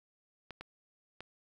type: clicks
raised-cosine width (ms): 0.3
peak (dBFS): -28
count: 3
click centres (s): 0.507 / 0.61 / 1.206
effects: 10-bit